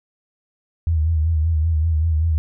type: tone with vibrato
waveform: sine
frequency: 79.9 Hz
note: D#2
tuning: 47 cents sharp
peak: -15 dBFS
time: 0.87-2.38 s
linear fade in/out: 0 ms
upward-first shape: sine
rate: 5.2 Hz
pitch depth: 74 cents each way
effects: none